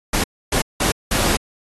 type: noise bursts at uneven times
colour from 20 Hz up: pink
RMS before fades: -19 dBFS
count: 4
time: 0.13-0.24 / 0.52-0.62 / 0.8-0.92 / 1.11-1.37 s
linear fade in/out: 5 ms
effects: AAC 32 kbps